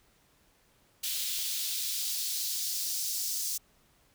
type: noise with high-pass filter sweep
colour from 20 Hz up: white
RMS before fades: -33 dBFS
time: 1.03-3.58 s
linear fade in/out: 10 ms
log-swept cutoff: 3300 to 5600 Hz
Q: 1.7
effects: pink hiss -66 dBFS RMS until 4.14 s